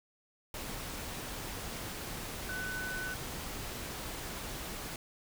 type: tone in noise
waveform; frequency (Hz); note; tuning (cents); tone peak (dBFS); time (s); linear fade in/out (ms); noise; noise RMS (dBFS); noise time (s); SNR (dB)
sine; 1500; F#6; +23; -37; 2.49-3.14; 2; pink; -41; 0.54-4.96; +1
effects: none